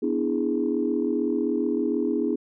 sine chord, E dominant seventh, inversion second, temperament equal, 246.9 / 293.7 / 329.6 / 415.3 Hz, B3 / D4 / E4 / G#4, 0 / 0 / 0 / 0 cents, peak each -27 dBFS, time 0.02-2.36 s, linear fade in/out 10 ms, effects tanh soft clip ceiling -12 dBFS

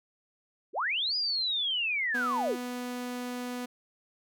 sine linear two-way sweep, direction up then down, 277.2 to 4978 to 277.2 Hz, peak -27 dBFS, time 0.73-2.57 s, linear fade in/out 50 ms, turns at 1.16 s
sawtooth tone, 246.9 Hz, B3, in tune, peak -30 dBFS, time 2.14-3.66 s, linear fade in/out 10 ms
effects none

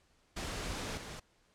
pink noise with level steps, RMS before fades -39 / -45 dBFS, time 0.36-1.2 s, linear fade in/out 10 ms, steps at 0.97 s, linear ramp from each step 5 ms, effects pink hiss -70 dBFS RMS until 1.54 s + low-pass 8000 Hz 12 dB/octave

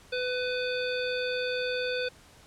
harmonic tone with a mistuned harmonic, 500 Hz, B4, 21 cents sharp, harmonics 1 / 3 / 5 / 7 / 9, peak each -30 / -35 / -37 / -38 / -40 dBFS, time 0.12-2.09 s, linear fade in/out 10 ms, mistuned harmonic 7, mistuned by +22 cents, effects pink hiss -55 dBFS RMS until 2.46 s + low-pass 10000 Hz 12 dB/octave

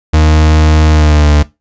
40% pulse tone with pitch glide, 77.5 to 74.26 Hz, D#2 to D2, -6 to +20 cents, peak -4 dBFS, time 0.13-1.43 s, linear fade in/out 10 ms, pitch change -74 cents, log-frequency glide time 0.88-1.28 s, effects noise-tail reverb RT60 0.2 s tail -18 dB re dry + resampled to 16000 Hz

